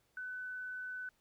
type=tone; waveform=sine; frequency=1503 Hz; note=F#6; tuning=27 cents sharp; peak=-40 dBFS; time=0.17-1.09 s; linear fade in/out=2 ms; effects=pink hiss -75 dBFS RMS until 1.2 s